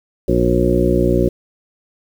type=harmonic tone with a mistuned harmonic; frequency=60.2 Hz; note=B1; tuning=44 cents flat; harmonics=1 / 2 / 3 / 4 / 5 / 6 / 8 / 9; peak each=-20 / -22 / -20 / -22 / -20 / -17 / -23 / -21 dBFS; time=0.28-1.29 s; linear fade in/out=5 ms; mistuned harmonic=1; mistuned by=+26 cents; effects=7-bit